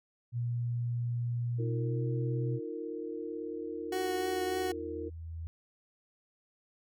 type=tone with pitch glide; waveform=sine; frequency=119.6 to 125.62 Hz; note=A#2 to B2; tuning=+45 to +30 cents; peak=-30 dBFS; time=0.32-2.6 s; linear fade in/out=50 ms; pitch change=+85 cents; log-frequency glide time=1.63-2.02 s
type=chord; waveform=sine; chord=Eb suspended second; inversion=none; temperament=equal with one note detuned; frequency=311.1 / 349.2 / 459.5 Hz; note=Eb4 / F4 / Bb4; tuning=0 / 0 / -25 cents; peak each=-41 / -41 / -39 dBFS; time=1.58-5.1 s; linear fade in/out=20 ms
type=tone with exponential growth; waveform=sine; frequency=82 Hz; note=E2; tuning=9 cents flat; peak=-36 dBFS; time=2.84-5.47 s; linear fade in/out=0 ms; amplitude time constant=570 ms
type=tone with vibrato; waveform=30% pulse; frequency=370.7 Hz; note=F#4; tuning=3 cents sharp; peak=-29 dBFS; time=3.92-4.72 s; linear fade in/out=5 ms; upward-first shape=triangle; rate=3.4 Hz; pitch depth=13 cents each way
effects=none